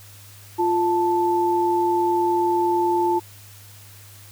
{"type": "tone pair together", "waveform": "sine", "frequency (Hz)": [349.2, 879.9], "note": ["F4", "A5"], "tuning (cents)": [0, 0], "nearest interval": "octave + major third", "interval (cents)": 1600, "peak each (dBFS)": -20, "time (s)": [0.58, 3.2], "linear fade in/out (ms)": 20, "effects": ["added 101 Hz sine -45 dBFS peak until 4.31 s", "white hiss -47 dBFS RMS until 4.31 s"]}